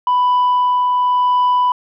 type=tone with tremolo; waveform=sine; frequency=992 Hz; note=B5; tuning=7 cents sharp; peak=-8 dBFS; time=0.07-1.72 s; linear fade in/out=2 ms; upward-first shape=triangle; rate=0.91 Hz; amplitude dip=30%; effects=tanh soft clip ceiling -10 dBFS